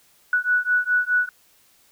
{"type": "beating tone pair", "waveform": "sine", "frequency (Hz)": [1473, 1477.8], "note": ["F#6", "F#6"], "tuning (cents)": [-8, -3], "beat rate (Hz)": 4.8, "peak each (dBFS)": -21, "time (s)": [0.33, 1.29], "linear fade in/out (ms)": 2, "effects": ["white hiss -58 dBFS RMS until 1.91 s"]}